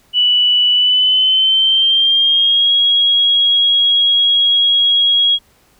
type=tone with pitch glide; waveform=sine; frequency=2960 to 3303 Hz; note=F#7 to G#7; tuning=0 to -10 cents; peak=-9 dBFS; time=0.13-5.39 s; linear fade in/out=50 ms; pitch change=+190 cents; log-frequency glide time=0.72-2.74 s; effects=pink hiss -53 dBFS RMS until 5.79 s